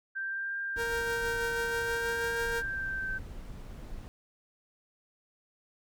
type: tone with vibrato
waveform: sine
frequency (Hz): 1568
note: G6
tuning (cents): 0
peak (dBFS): -32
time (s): 0.15-3.19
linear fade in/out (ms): 20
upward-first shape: triangle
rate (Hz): 0.56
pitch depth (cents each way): 31
type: noise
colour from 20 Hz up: brown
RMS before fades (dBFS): -43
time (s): 0.76-4.08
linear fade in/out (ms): 0
type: tone with tremolo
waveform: sawtooth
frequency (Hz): 466.2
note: A#4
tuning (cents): 0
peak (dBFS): -27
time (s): 0.76-2.63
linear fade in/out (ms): 50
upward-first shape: sine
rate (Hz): 6.2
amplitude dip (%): 30
effects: none